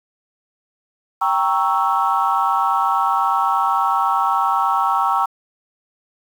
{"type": "chord", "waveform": "sine", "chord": "G diminished seventh", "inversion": "none", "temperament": "equal", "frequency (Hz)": [784, 932.3, 1108.7, 1318.5], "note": ["G5", "Bb5", "Db6", "Fb6"], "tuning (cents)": [0, 0, 0, 0], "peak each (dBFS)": -20, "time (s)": [1.21, 5.26], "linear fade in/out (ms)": 10, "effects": ["tanh soft clip ceiling -6 dBFS", "7-bit"]}